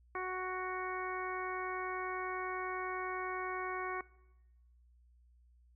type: harmonic tone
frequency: 370 Hz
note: F#4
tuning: in tune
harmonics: 1 / 2 / 3 / 4 / 5 / 6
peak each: -41 / -44 / -40 / -46 / -47 / -47 dBFS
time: 0.15-4.01 s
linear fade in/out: 2 ms
effects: noise-tail reverb RT60 1.0 s tail -21 dB re dry + added 60 Hz sine -62 dBFS peak until 5.75 s